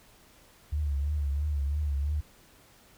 sine tone with vibrato, 72.4 Hz, D2, 24 cents flat, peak -26 dBFS, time 0.72-2.21 s, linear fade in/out 10 ms, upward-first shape triangle, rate 3 Hz, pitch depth 90 cents each way, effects pink hiss -58 dBFS RMS until 2.97 s

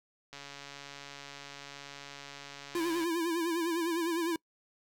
click train, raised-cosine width 0.2 ms, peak -28 dBFS, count 383, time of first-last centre 0.33-3.039 s, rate 141 Hz
square tone with vibrato, 335.5 Hz, E4, 31 cents sharp, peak -30 dBFS, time 2.75-4.36 s, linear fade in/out 2 ms, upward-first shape sine, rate 9.9 Hz, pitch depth 76 cents each way
effects noise-tail reverb RT60 0.1 s tail -25 dB re dry

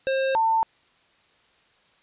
square / sine tone pair in turn, 533 / 896.4 Hz, C5 / A5, +32 / +32 cents, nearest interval major sixth, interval 900 cents, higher second, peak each -22 / -18 dBFS, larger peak second, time 0.07-0.35 / 0.35-0.63 s, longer neither, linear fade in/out 0 ms, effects white hiss -61 dBFS RMS until 2.02 s + resampled to 8000 Hz

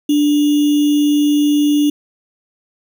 sine tone with sample-and-hold, 293.7 Hz, D4, in tune, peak -10 dBFS, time 0.09-1.9 s, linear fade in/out 5 ms, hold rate 3150 Hz, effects none

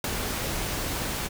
pink noise with ADSR envelope, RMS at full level -26 dBFS, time 0.04-1.29 s, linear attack 3 ms, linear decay 19 ms, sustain -4 dB, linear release 31 ms, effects none

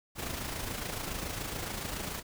pink noise with amplitude modulation, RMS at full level -35 dBFS, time 0.15-2.23 s, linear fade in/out 50 ms, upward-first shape sine, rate 27.1 Hz, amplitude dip 50%, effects none

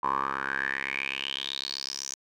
10% pulse tone with band-pass filter sweep, 67.9 Hz, C#2, 35 cents flat, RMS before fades -32 dBFS, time 0.03-2.15 s, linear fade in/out 5 ms, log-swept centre 1000 to 6400 Hz, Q 7.3, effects none

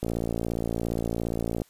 click train, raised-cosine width 2 ms, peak -15 dBFS, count 92, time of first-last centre 0.03-1.618 s, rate 57.3 Hz, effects white hiss -60 dBFS RMS until 1.69 s + resampled to 32000 Hz

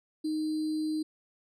sine tone with sample-and-hold, 310.2 Hz, D#4, 5 cents flat, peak -28 dBFS, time 0.24-1.03 s, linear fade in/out 10 ms, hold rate 4410 Hz, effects low-pass 9000 Hz 12 dB/octave

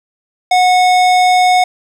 square tone, 731 Hz, F#5, 21 cents flat, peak -8 dBFS, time 0.51-1.64 s, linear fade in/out 5 ms, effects low-pass 7000 Hz 12 dB/octave + 7-bit

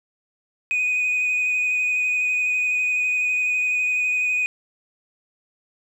sine tone with vibrato, 2489 Hz, D#7, in tune, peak -17 dBFS, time 0.71-4.46 s, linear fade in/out 0 ms, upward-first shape square, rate 12 Hz, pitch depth 13 cents each way, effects tanh soft clip ceiling -17 dBFS + 9-bit

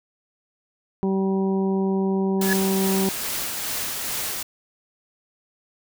harmonic tone, 192.5 Hz, G3, 31 cents flat, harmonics 1 / 2 / 3 / 4 / 5, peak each -21 / -24 / -39 / -35 / -36 dBFS, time 1.03-3.09 s, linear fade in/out 0 ms
triangle tone with exponential growth, 1700 Hz, G#6, 40 cents sharp, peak -16 dBFS, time 2.39-2.53 s, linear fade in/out 1 ms, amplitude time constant 30 ms
white noise with tremolo, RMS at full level -27 dBFS, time 2.41-4.43 s, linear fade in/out 5 ms, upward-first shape sine, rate 2.4 Hz, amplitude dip 25%
effects none

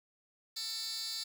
15% pulse tone with high-pass filter, 446.5 Hz, A4, 25 cents sharp, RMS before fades -39 dBFS, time 0.56-1.24 s, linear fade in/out 10 ms, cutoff 4400 Hz, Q 3.3, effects none

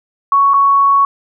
sine tone with dropouts, 1113 Hz, C#6, 7 cents sharp, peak -7 dBFS, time 0.32-1.05 s, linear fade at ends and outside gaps 2 ms, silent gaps 0.536-0.54 s, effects none

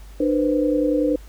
sine tone cluster, 299.5 / 487.5 / 518 Hz, D4 / B4 / C5, +34 / -23 / -17 cents, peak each -19 / -23 / -23 dBFS, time 0.2-1.16 s, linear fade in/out 5 ms, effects added 50 Hz sine -38 dBFS peak until 1.28 s + pink hiss -51 dBFS RMS until 1.28 s

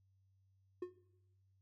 triangle tone with exponential decay, 360.2 Hz, F#4, 46 cents flat, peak -34 dBFS, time 0.82-0.95 s, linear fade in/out 5 ms, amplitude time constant 27 ms, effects noise-tail reverb RT60 0.9 s tail -18 dB re dry + added 96 Hz sine -70 dBFS peak until 1.61 s

